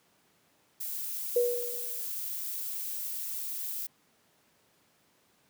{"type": "noise", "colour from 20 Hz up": "violet", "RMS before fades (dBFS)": -36, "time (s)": [0.8, 3.87], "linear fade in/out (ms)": 10}
{"type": "tone with exponential decay", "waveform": "sine", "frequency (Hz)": 484.1, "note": "B4", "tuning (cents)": -35, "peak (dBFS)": -20, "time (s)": [1.36, 2.05], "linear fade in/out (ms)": 5, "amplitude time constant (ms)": 150}
{"effects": ["pink hiss -67 dBFS RMS until 5.49 s", "high-pass 150 Hz 12 dB/octave"]}